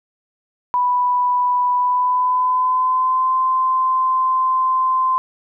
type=tone with pitch glide; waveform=sine; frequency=987.8 to 1036.3 Hz; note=B5 to C6; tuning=0 to -17 cents; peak=-14 dBFS; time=0.74-5.18 s; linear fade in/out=0 ms; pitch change=+83 cents; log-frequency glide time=1.76-3.34 s; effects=none